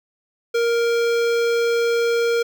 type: tone with notch filter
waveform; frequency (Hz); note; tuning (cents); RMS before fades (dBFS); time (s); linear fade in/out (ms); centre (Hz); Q
square; 467.4; A#4; +5; -19; 0.54-2.43; 10; 11000; 0.52
effects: none